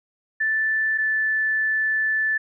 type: tone pair in turn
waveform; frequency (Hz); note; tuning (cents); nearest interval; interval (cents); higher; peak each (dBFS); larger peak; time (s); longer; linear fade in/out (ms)
sine; 1759 / 1751.2; A6 / A6; -1 / -9; unison; 8; first; -19; neither; 0.4-0.98 / 0.98-2.38; second; 10
effects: none